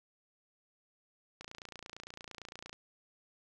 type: click train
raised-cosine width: 0.2 ms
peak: -28 dBFS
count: 39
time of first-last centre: 1.41-2.729 s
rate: 28.8 Hz
effects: none